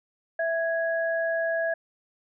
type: tone pair together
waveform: sine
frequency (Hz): 660.1 / 1661.2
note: E5 / G#6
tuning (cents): +2 / 0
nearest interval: octave + major third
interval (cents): 1598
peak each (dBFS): -25 / -29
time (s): 0.39-1.74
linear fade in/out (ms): 5
effects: none